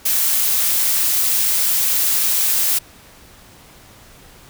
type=noise; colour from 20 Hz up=blue; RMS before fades=-17 dBFS; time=0.05-2.79 s; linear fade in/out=10 ms; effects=pink hiss -45 dBFS RMS until 4.49 s